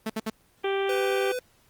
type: tone bursts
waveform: sawtooth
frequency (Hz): 220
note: A3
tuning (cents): 0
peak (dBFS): -23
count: 3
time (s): 0.06-0.3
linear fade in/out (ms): 5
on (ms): 38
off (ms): 63
type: harmonic tone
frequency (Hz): 392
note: G4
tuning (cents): 0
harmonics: 1 / 2 / 3 / 4 / 5 / 6 / 7 / 8 / 9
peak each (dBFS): -25 / -33 / -38 / -37 / -42 / -38 / -44 / -40 / -47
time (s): 0.64-1.32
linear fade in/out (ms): 5
type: tone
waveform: square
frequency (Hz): 501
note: B4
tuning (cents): +25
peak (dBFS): -29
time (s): 0.89-1.39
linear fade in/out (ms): 2
effects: pink hiss -62 dBFS RMS until 1.69 s + Opus 24 kbps